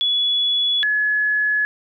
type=tone pair in turn; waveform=sine; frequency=3400 / 1700 Hz; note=G#7 / G#6; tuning=+40 / +40 cents; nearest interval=octave; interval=1200 cents; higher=first; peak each=-16 dBFS; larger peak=neither; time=0.01-0.83 / 0.83-1.65 s; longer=neither; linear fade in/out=0 ms; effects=none